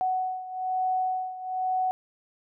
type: beating tone pair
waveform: sine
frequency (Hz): 744 / 745.1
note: F#5 / F#5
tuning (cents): +9 / +12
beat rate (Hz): 1.1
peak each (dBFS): -27 / -31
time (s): 0.01-1.91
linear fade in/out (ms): 0
effects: none